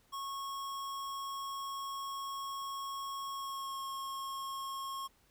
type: tone with pitch glide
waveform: square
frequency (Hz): 1097 to 1084.4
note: C#6 to C#6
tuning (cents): -18 to -38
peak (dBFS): -39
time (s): 0.12-5.08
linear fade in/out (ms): 20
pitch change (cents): -20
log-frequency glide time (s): 3.32-3.8
effects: pink hiss -69 dBFS RMS until 5.3 s